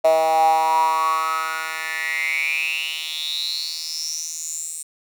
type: tone with high-pass filter sweep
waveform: 10% pulse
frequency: 160 Hz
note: D#3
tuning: 49 cents sharp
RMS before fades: -22 dBFS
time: 0.04-4.83 s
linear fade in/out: 10 ms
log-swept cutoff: 640 to 8300 Hz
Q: 9.6
effects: none